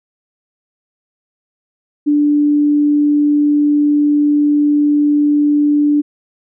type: tone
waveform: sine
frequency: 293.7 Hz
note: D4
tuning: in tune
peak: -9 dBFS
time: 2.06-6.02 s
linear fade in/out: 20 ms
effects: none